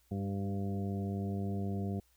harmonic tone with a mistuned harmonic, 99 Hz, G2, 18 cents sharp, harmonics 1 / 2 / 3 / 4 / 5 / 6 / 7, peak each -36 / -36 / -46 / -44 / -50 / -56 / -48 dBFS, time 0.11-2 s, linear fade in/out 5 ms, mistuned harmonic 4, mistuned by -17 cents, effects added 60 Hz sine -70 dBFS peak until 2.16 s + white hiss -71 dBFS RMS until 2.16 s

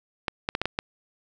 clicks, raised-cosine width 0.3 ms, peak -9 dBFS, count 6, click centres 0.282 / 0.489 / 0.551 / 0.616 / 0.656 / 0.789 s, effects 8-bit

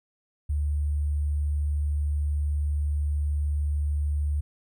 sine tone with sample-and-hold, 73.42 Hz, D2, in tune, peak -23 dBFS, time 0.49-4.41 s, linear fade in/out 10 ms, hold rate 8820 Hz, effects none

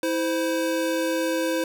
square tone pair together, 325.7 / 517 Hz, E4 / C5, -21 / -21 cents, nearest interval minor sixth, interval 800 cents, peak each -26 dBFS, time 0.03-1.64 s, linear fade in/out 2 ms, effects none

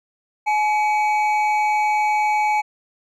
triangle tone pair together, 848 / 2264 Hz, G#5 / C#7, +36 / +36 cents, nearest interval octave + perfect fourth, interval 1700 cents, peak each -15 / -23 dBFS, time 0.46-2.62 s, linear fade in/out 20 ms, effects resampled to 24000 Hz

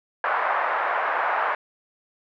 pink band-pass noise, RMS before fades -24 dBFS, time 0.24-1.55 s, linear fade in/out 2 ms, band 690 to 1700 Hz, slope 24 dB/octave, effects none

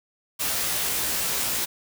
white noise with comb filter, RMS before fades -26 dBFS, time 0.39-1.66 s, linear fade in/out 20 ms, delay 17 ms, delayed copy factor +1, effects none

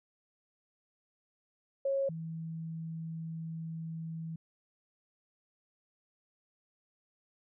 sine tone pair in turn, 547 / 162.62 Hz, C#5 / E3, -23 / -23 cents, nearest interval octave + major sixth, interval 2100 cents, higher first, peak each -28 / -37 dBFS, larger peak first, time 1.85-2.09 / 2.09-4.36 s, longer second, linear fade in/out 5 ms, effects none

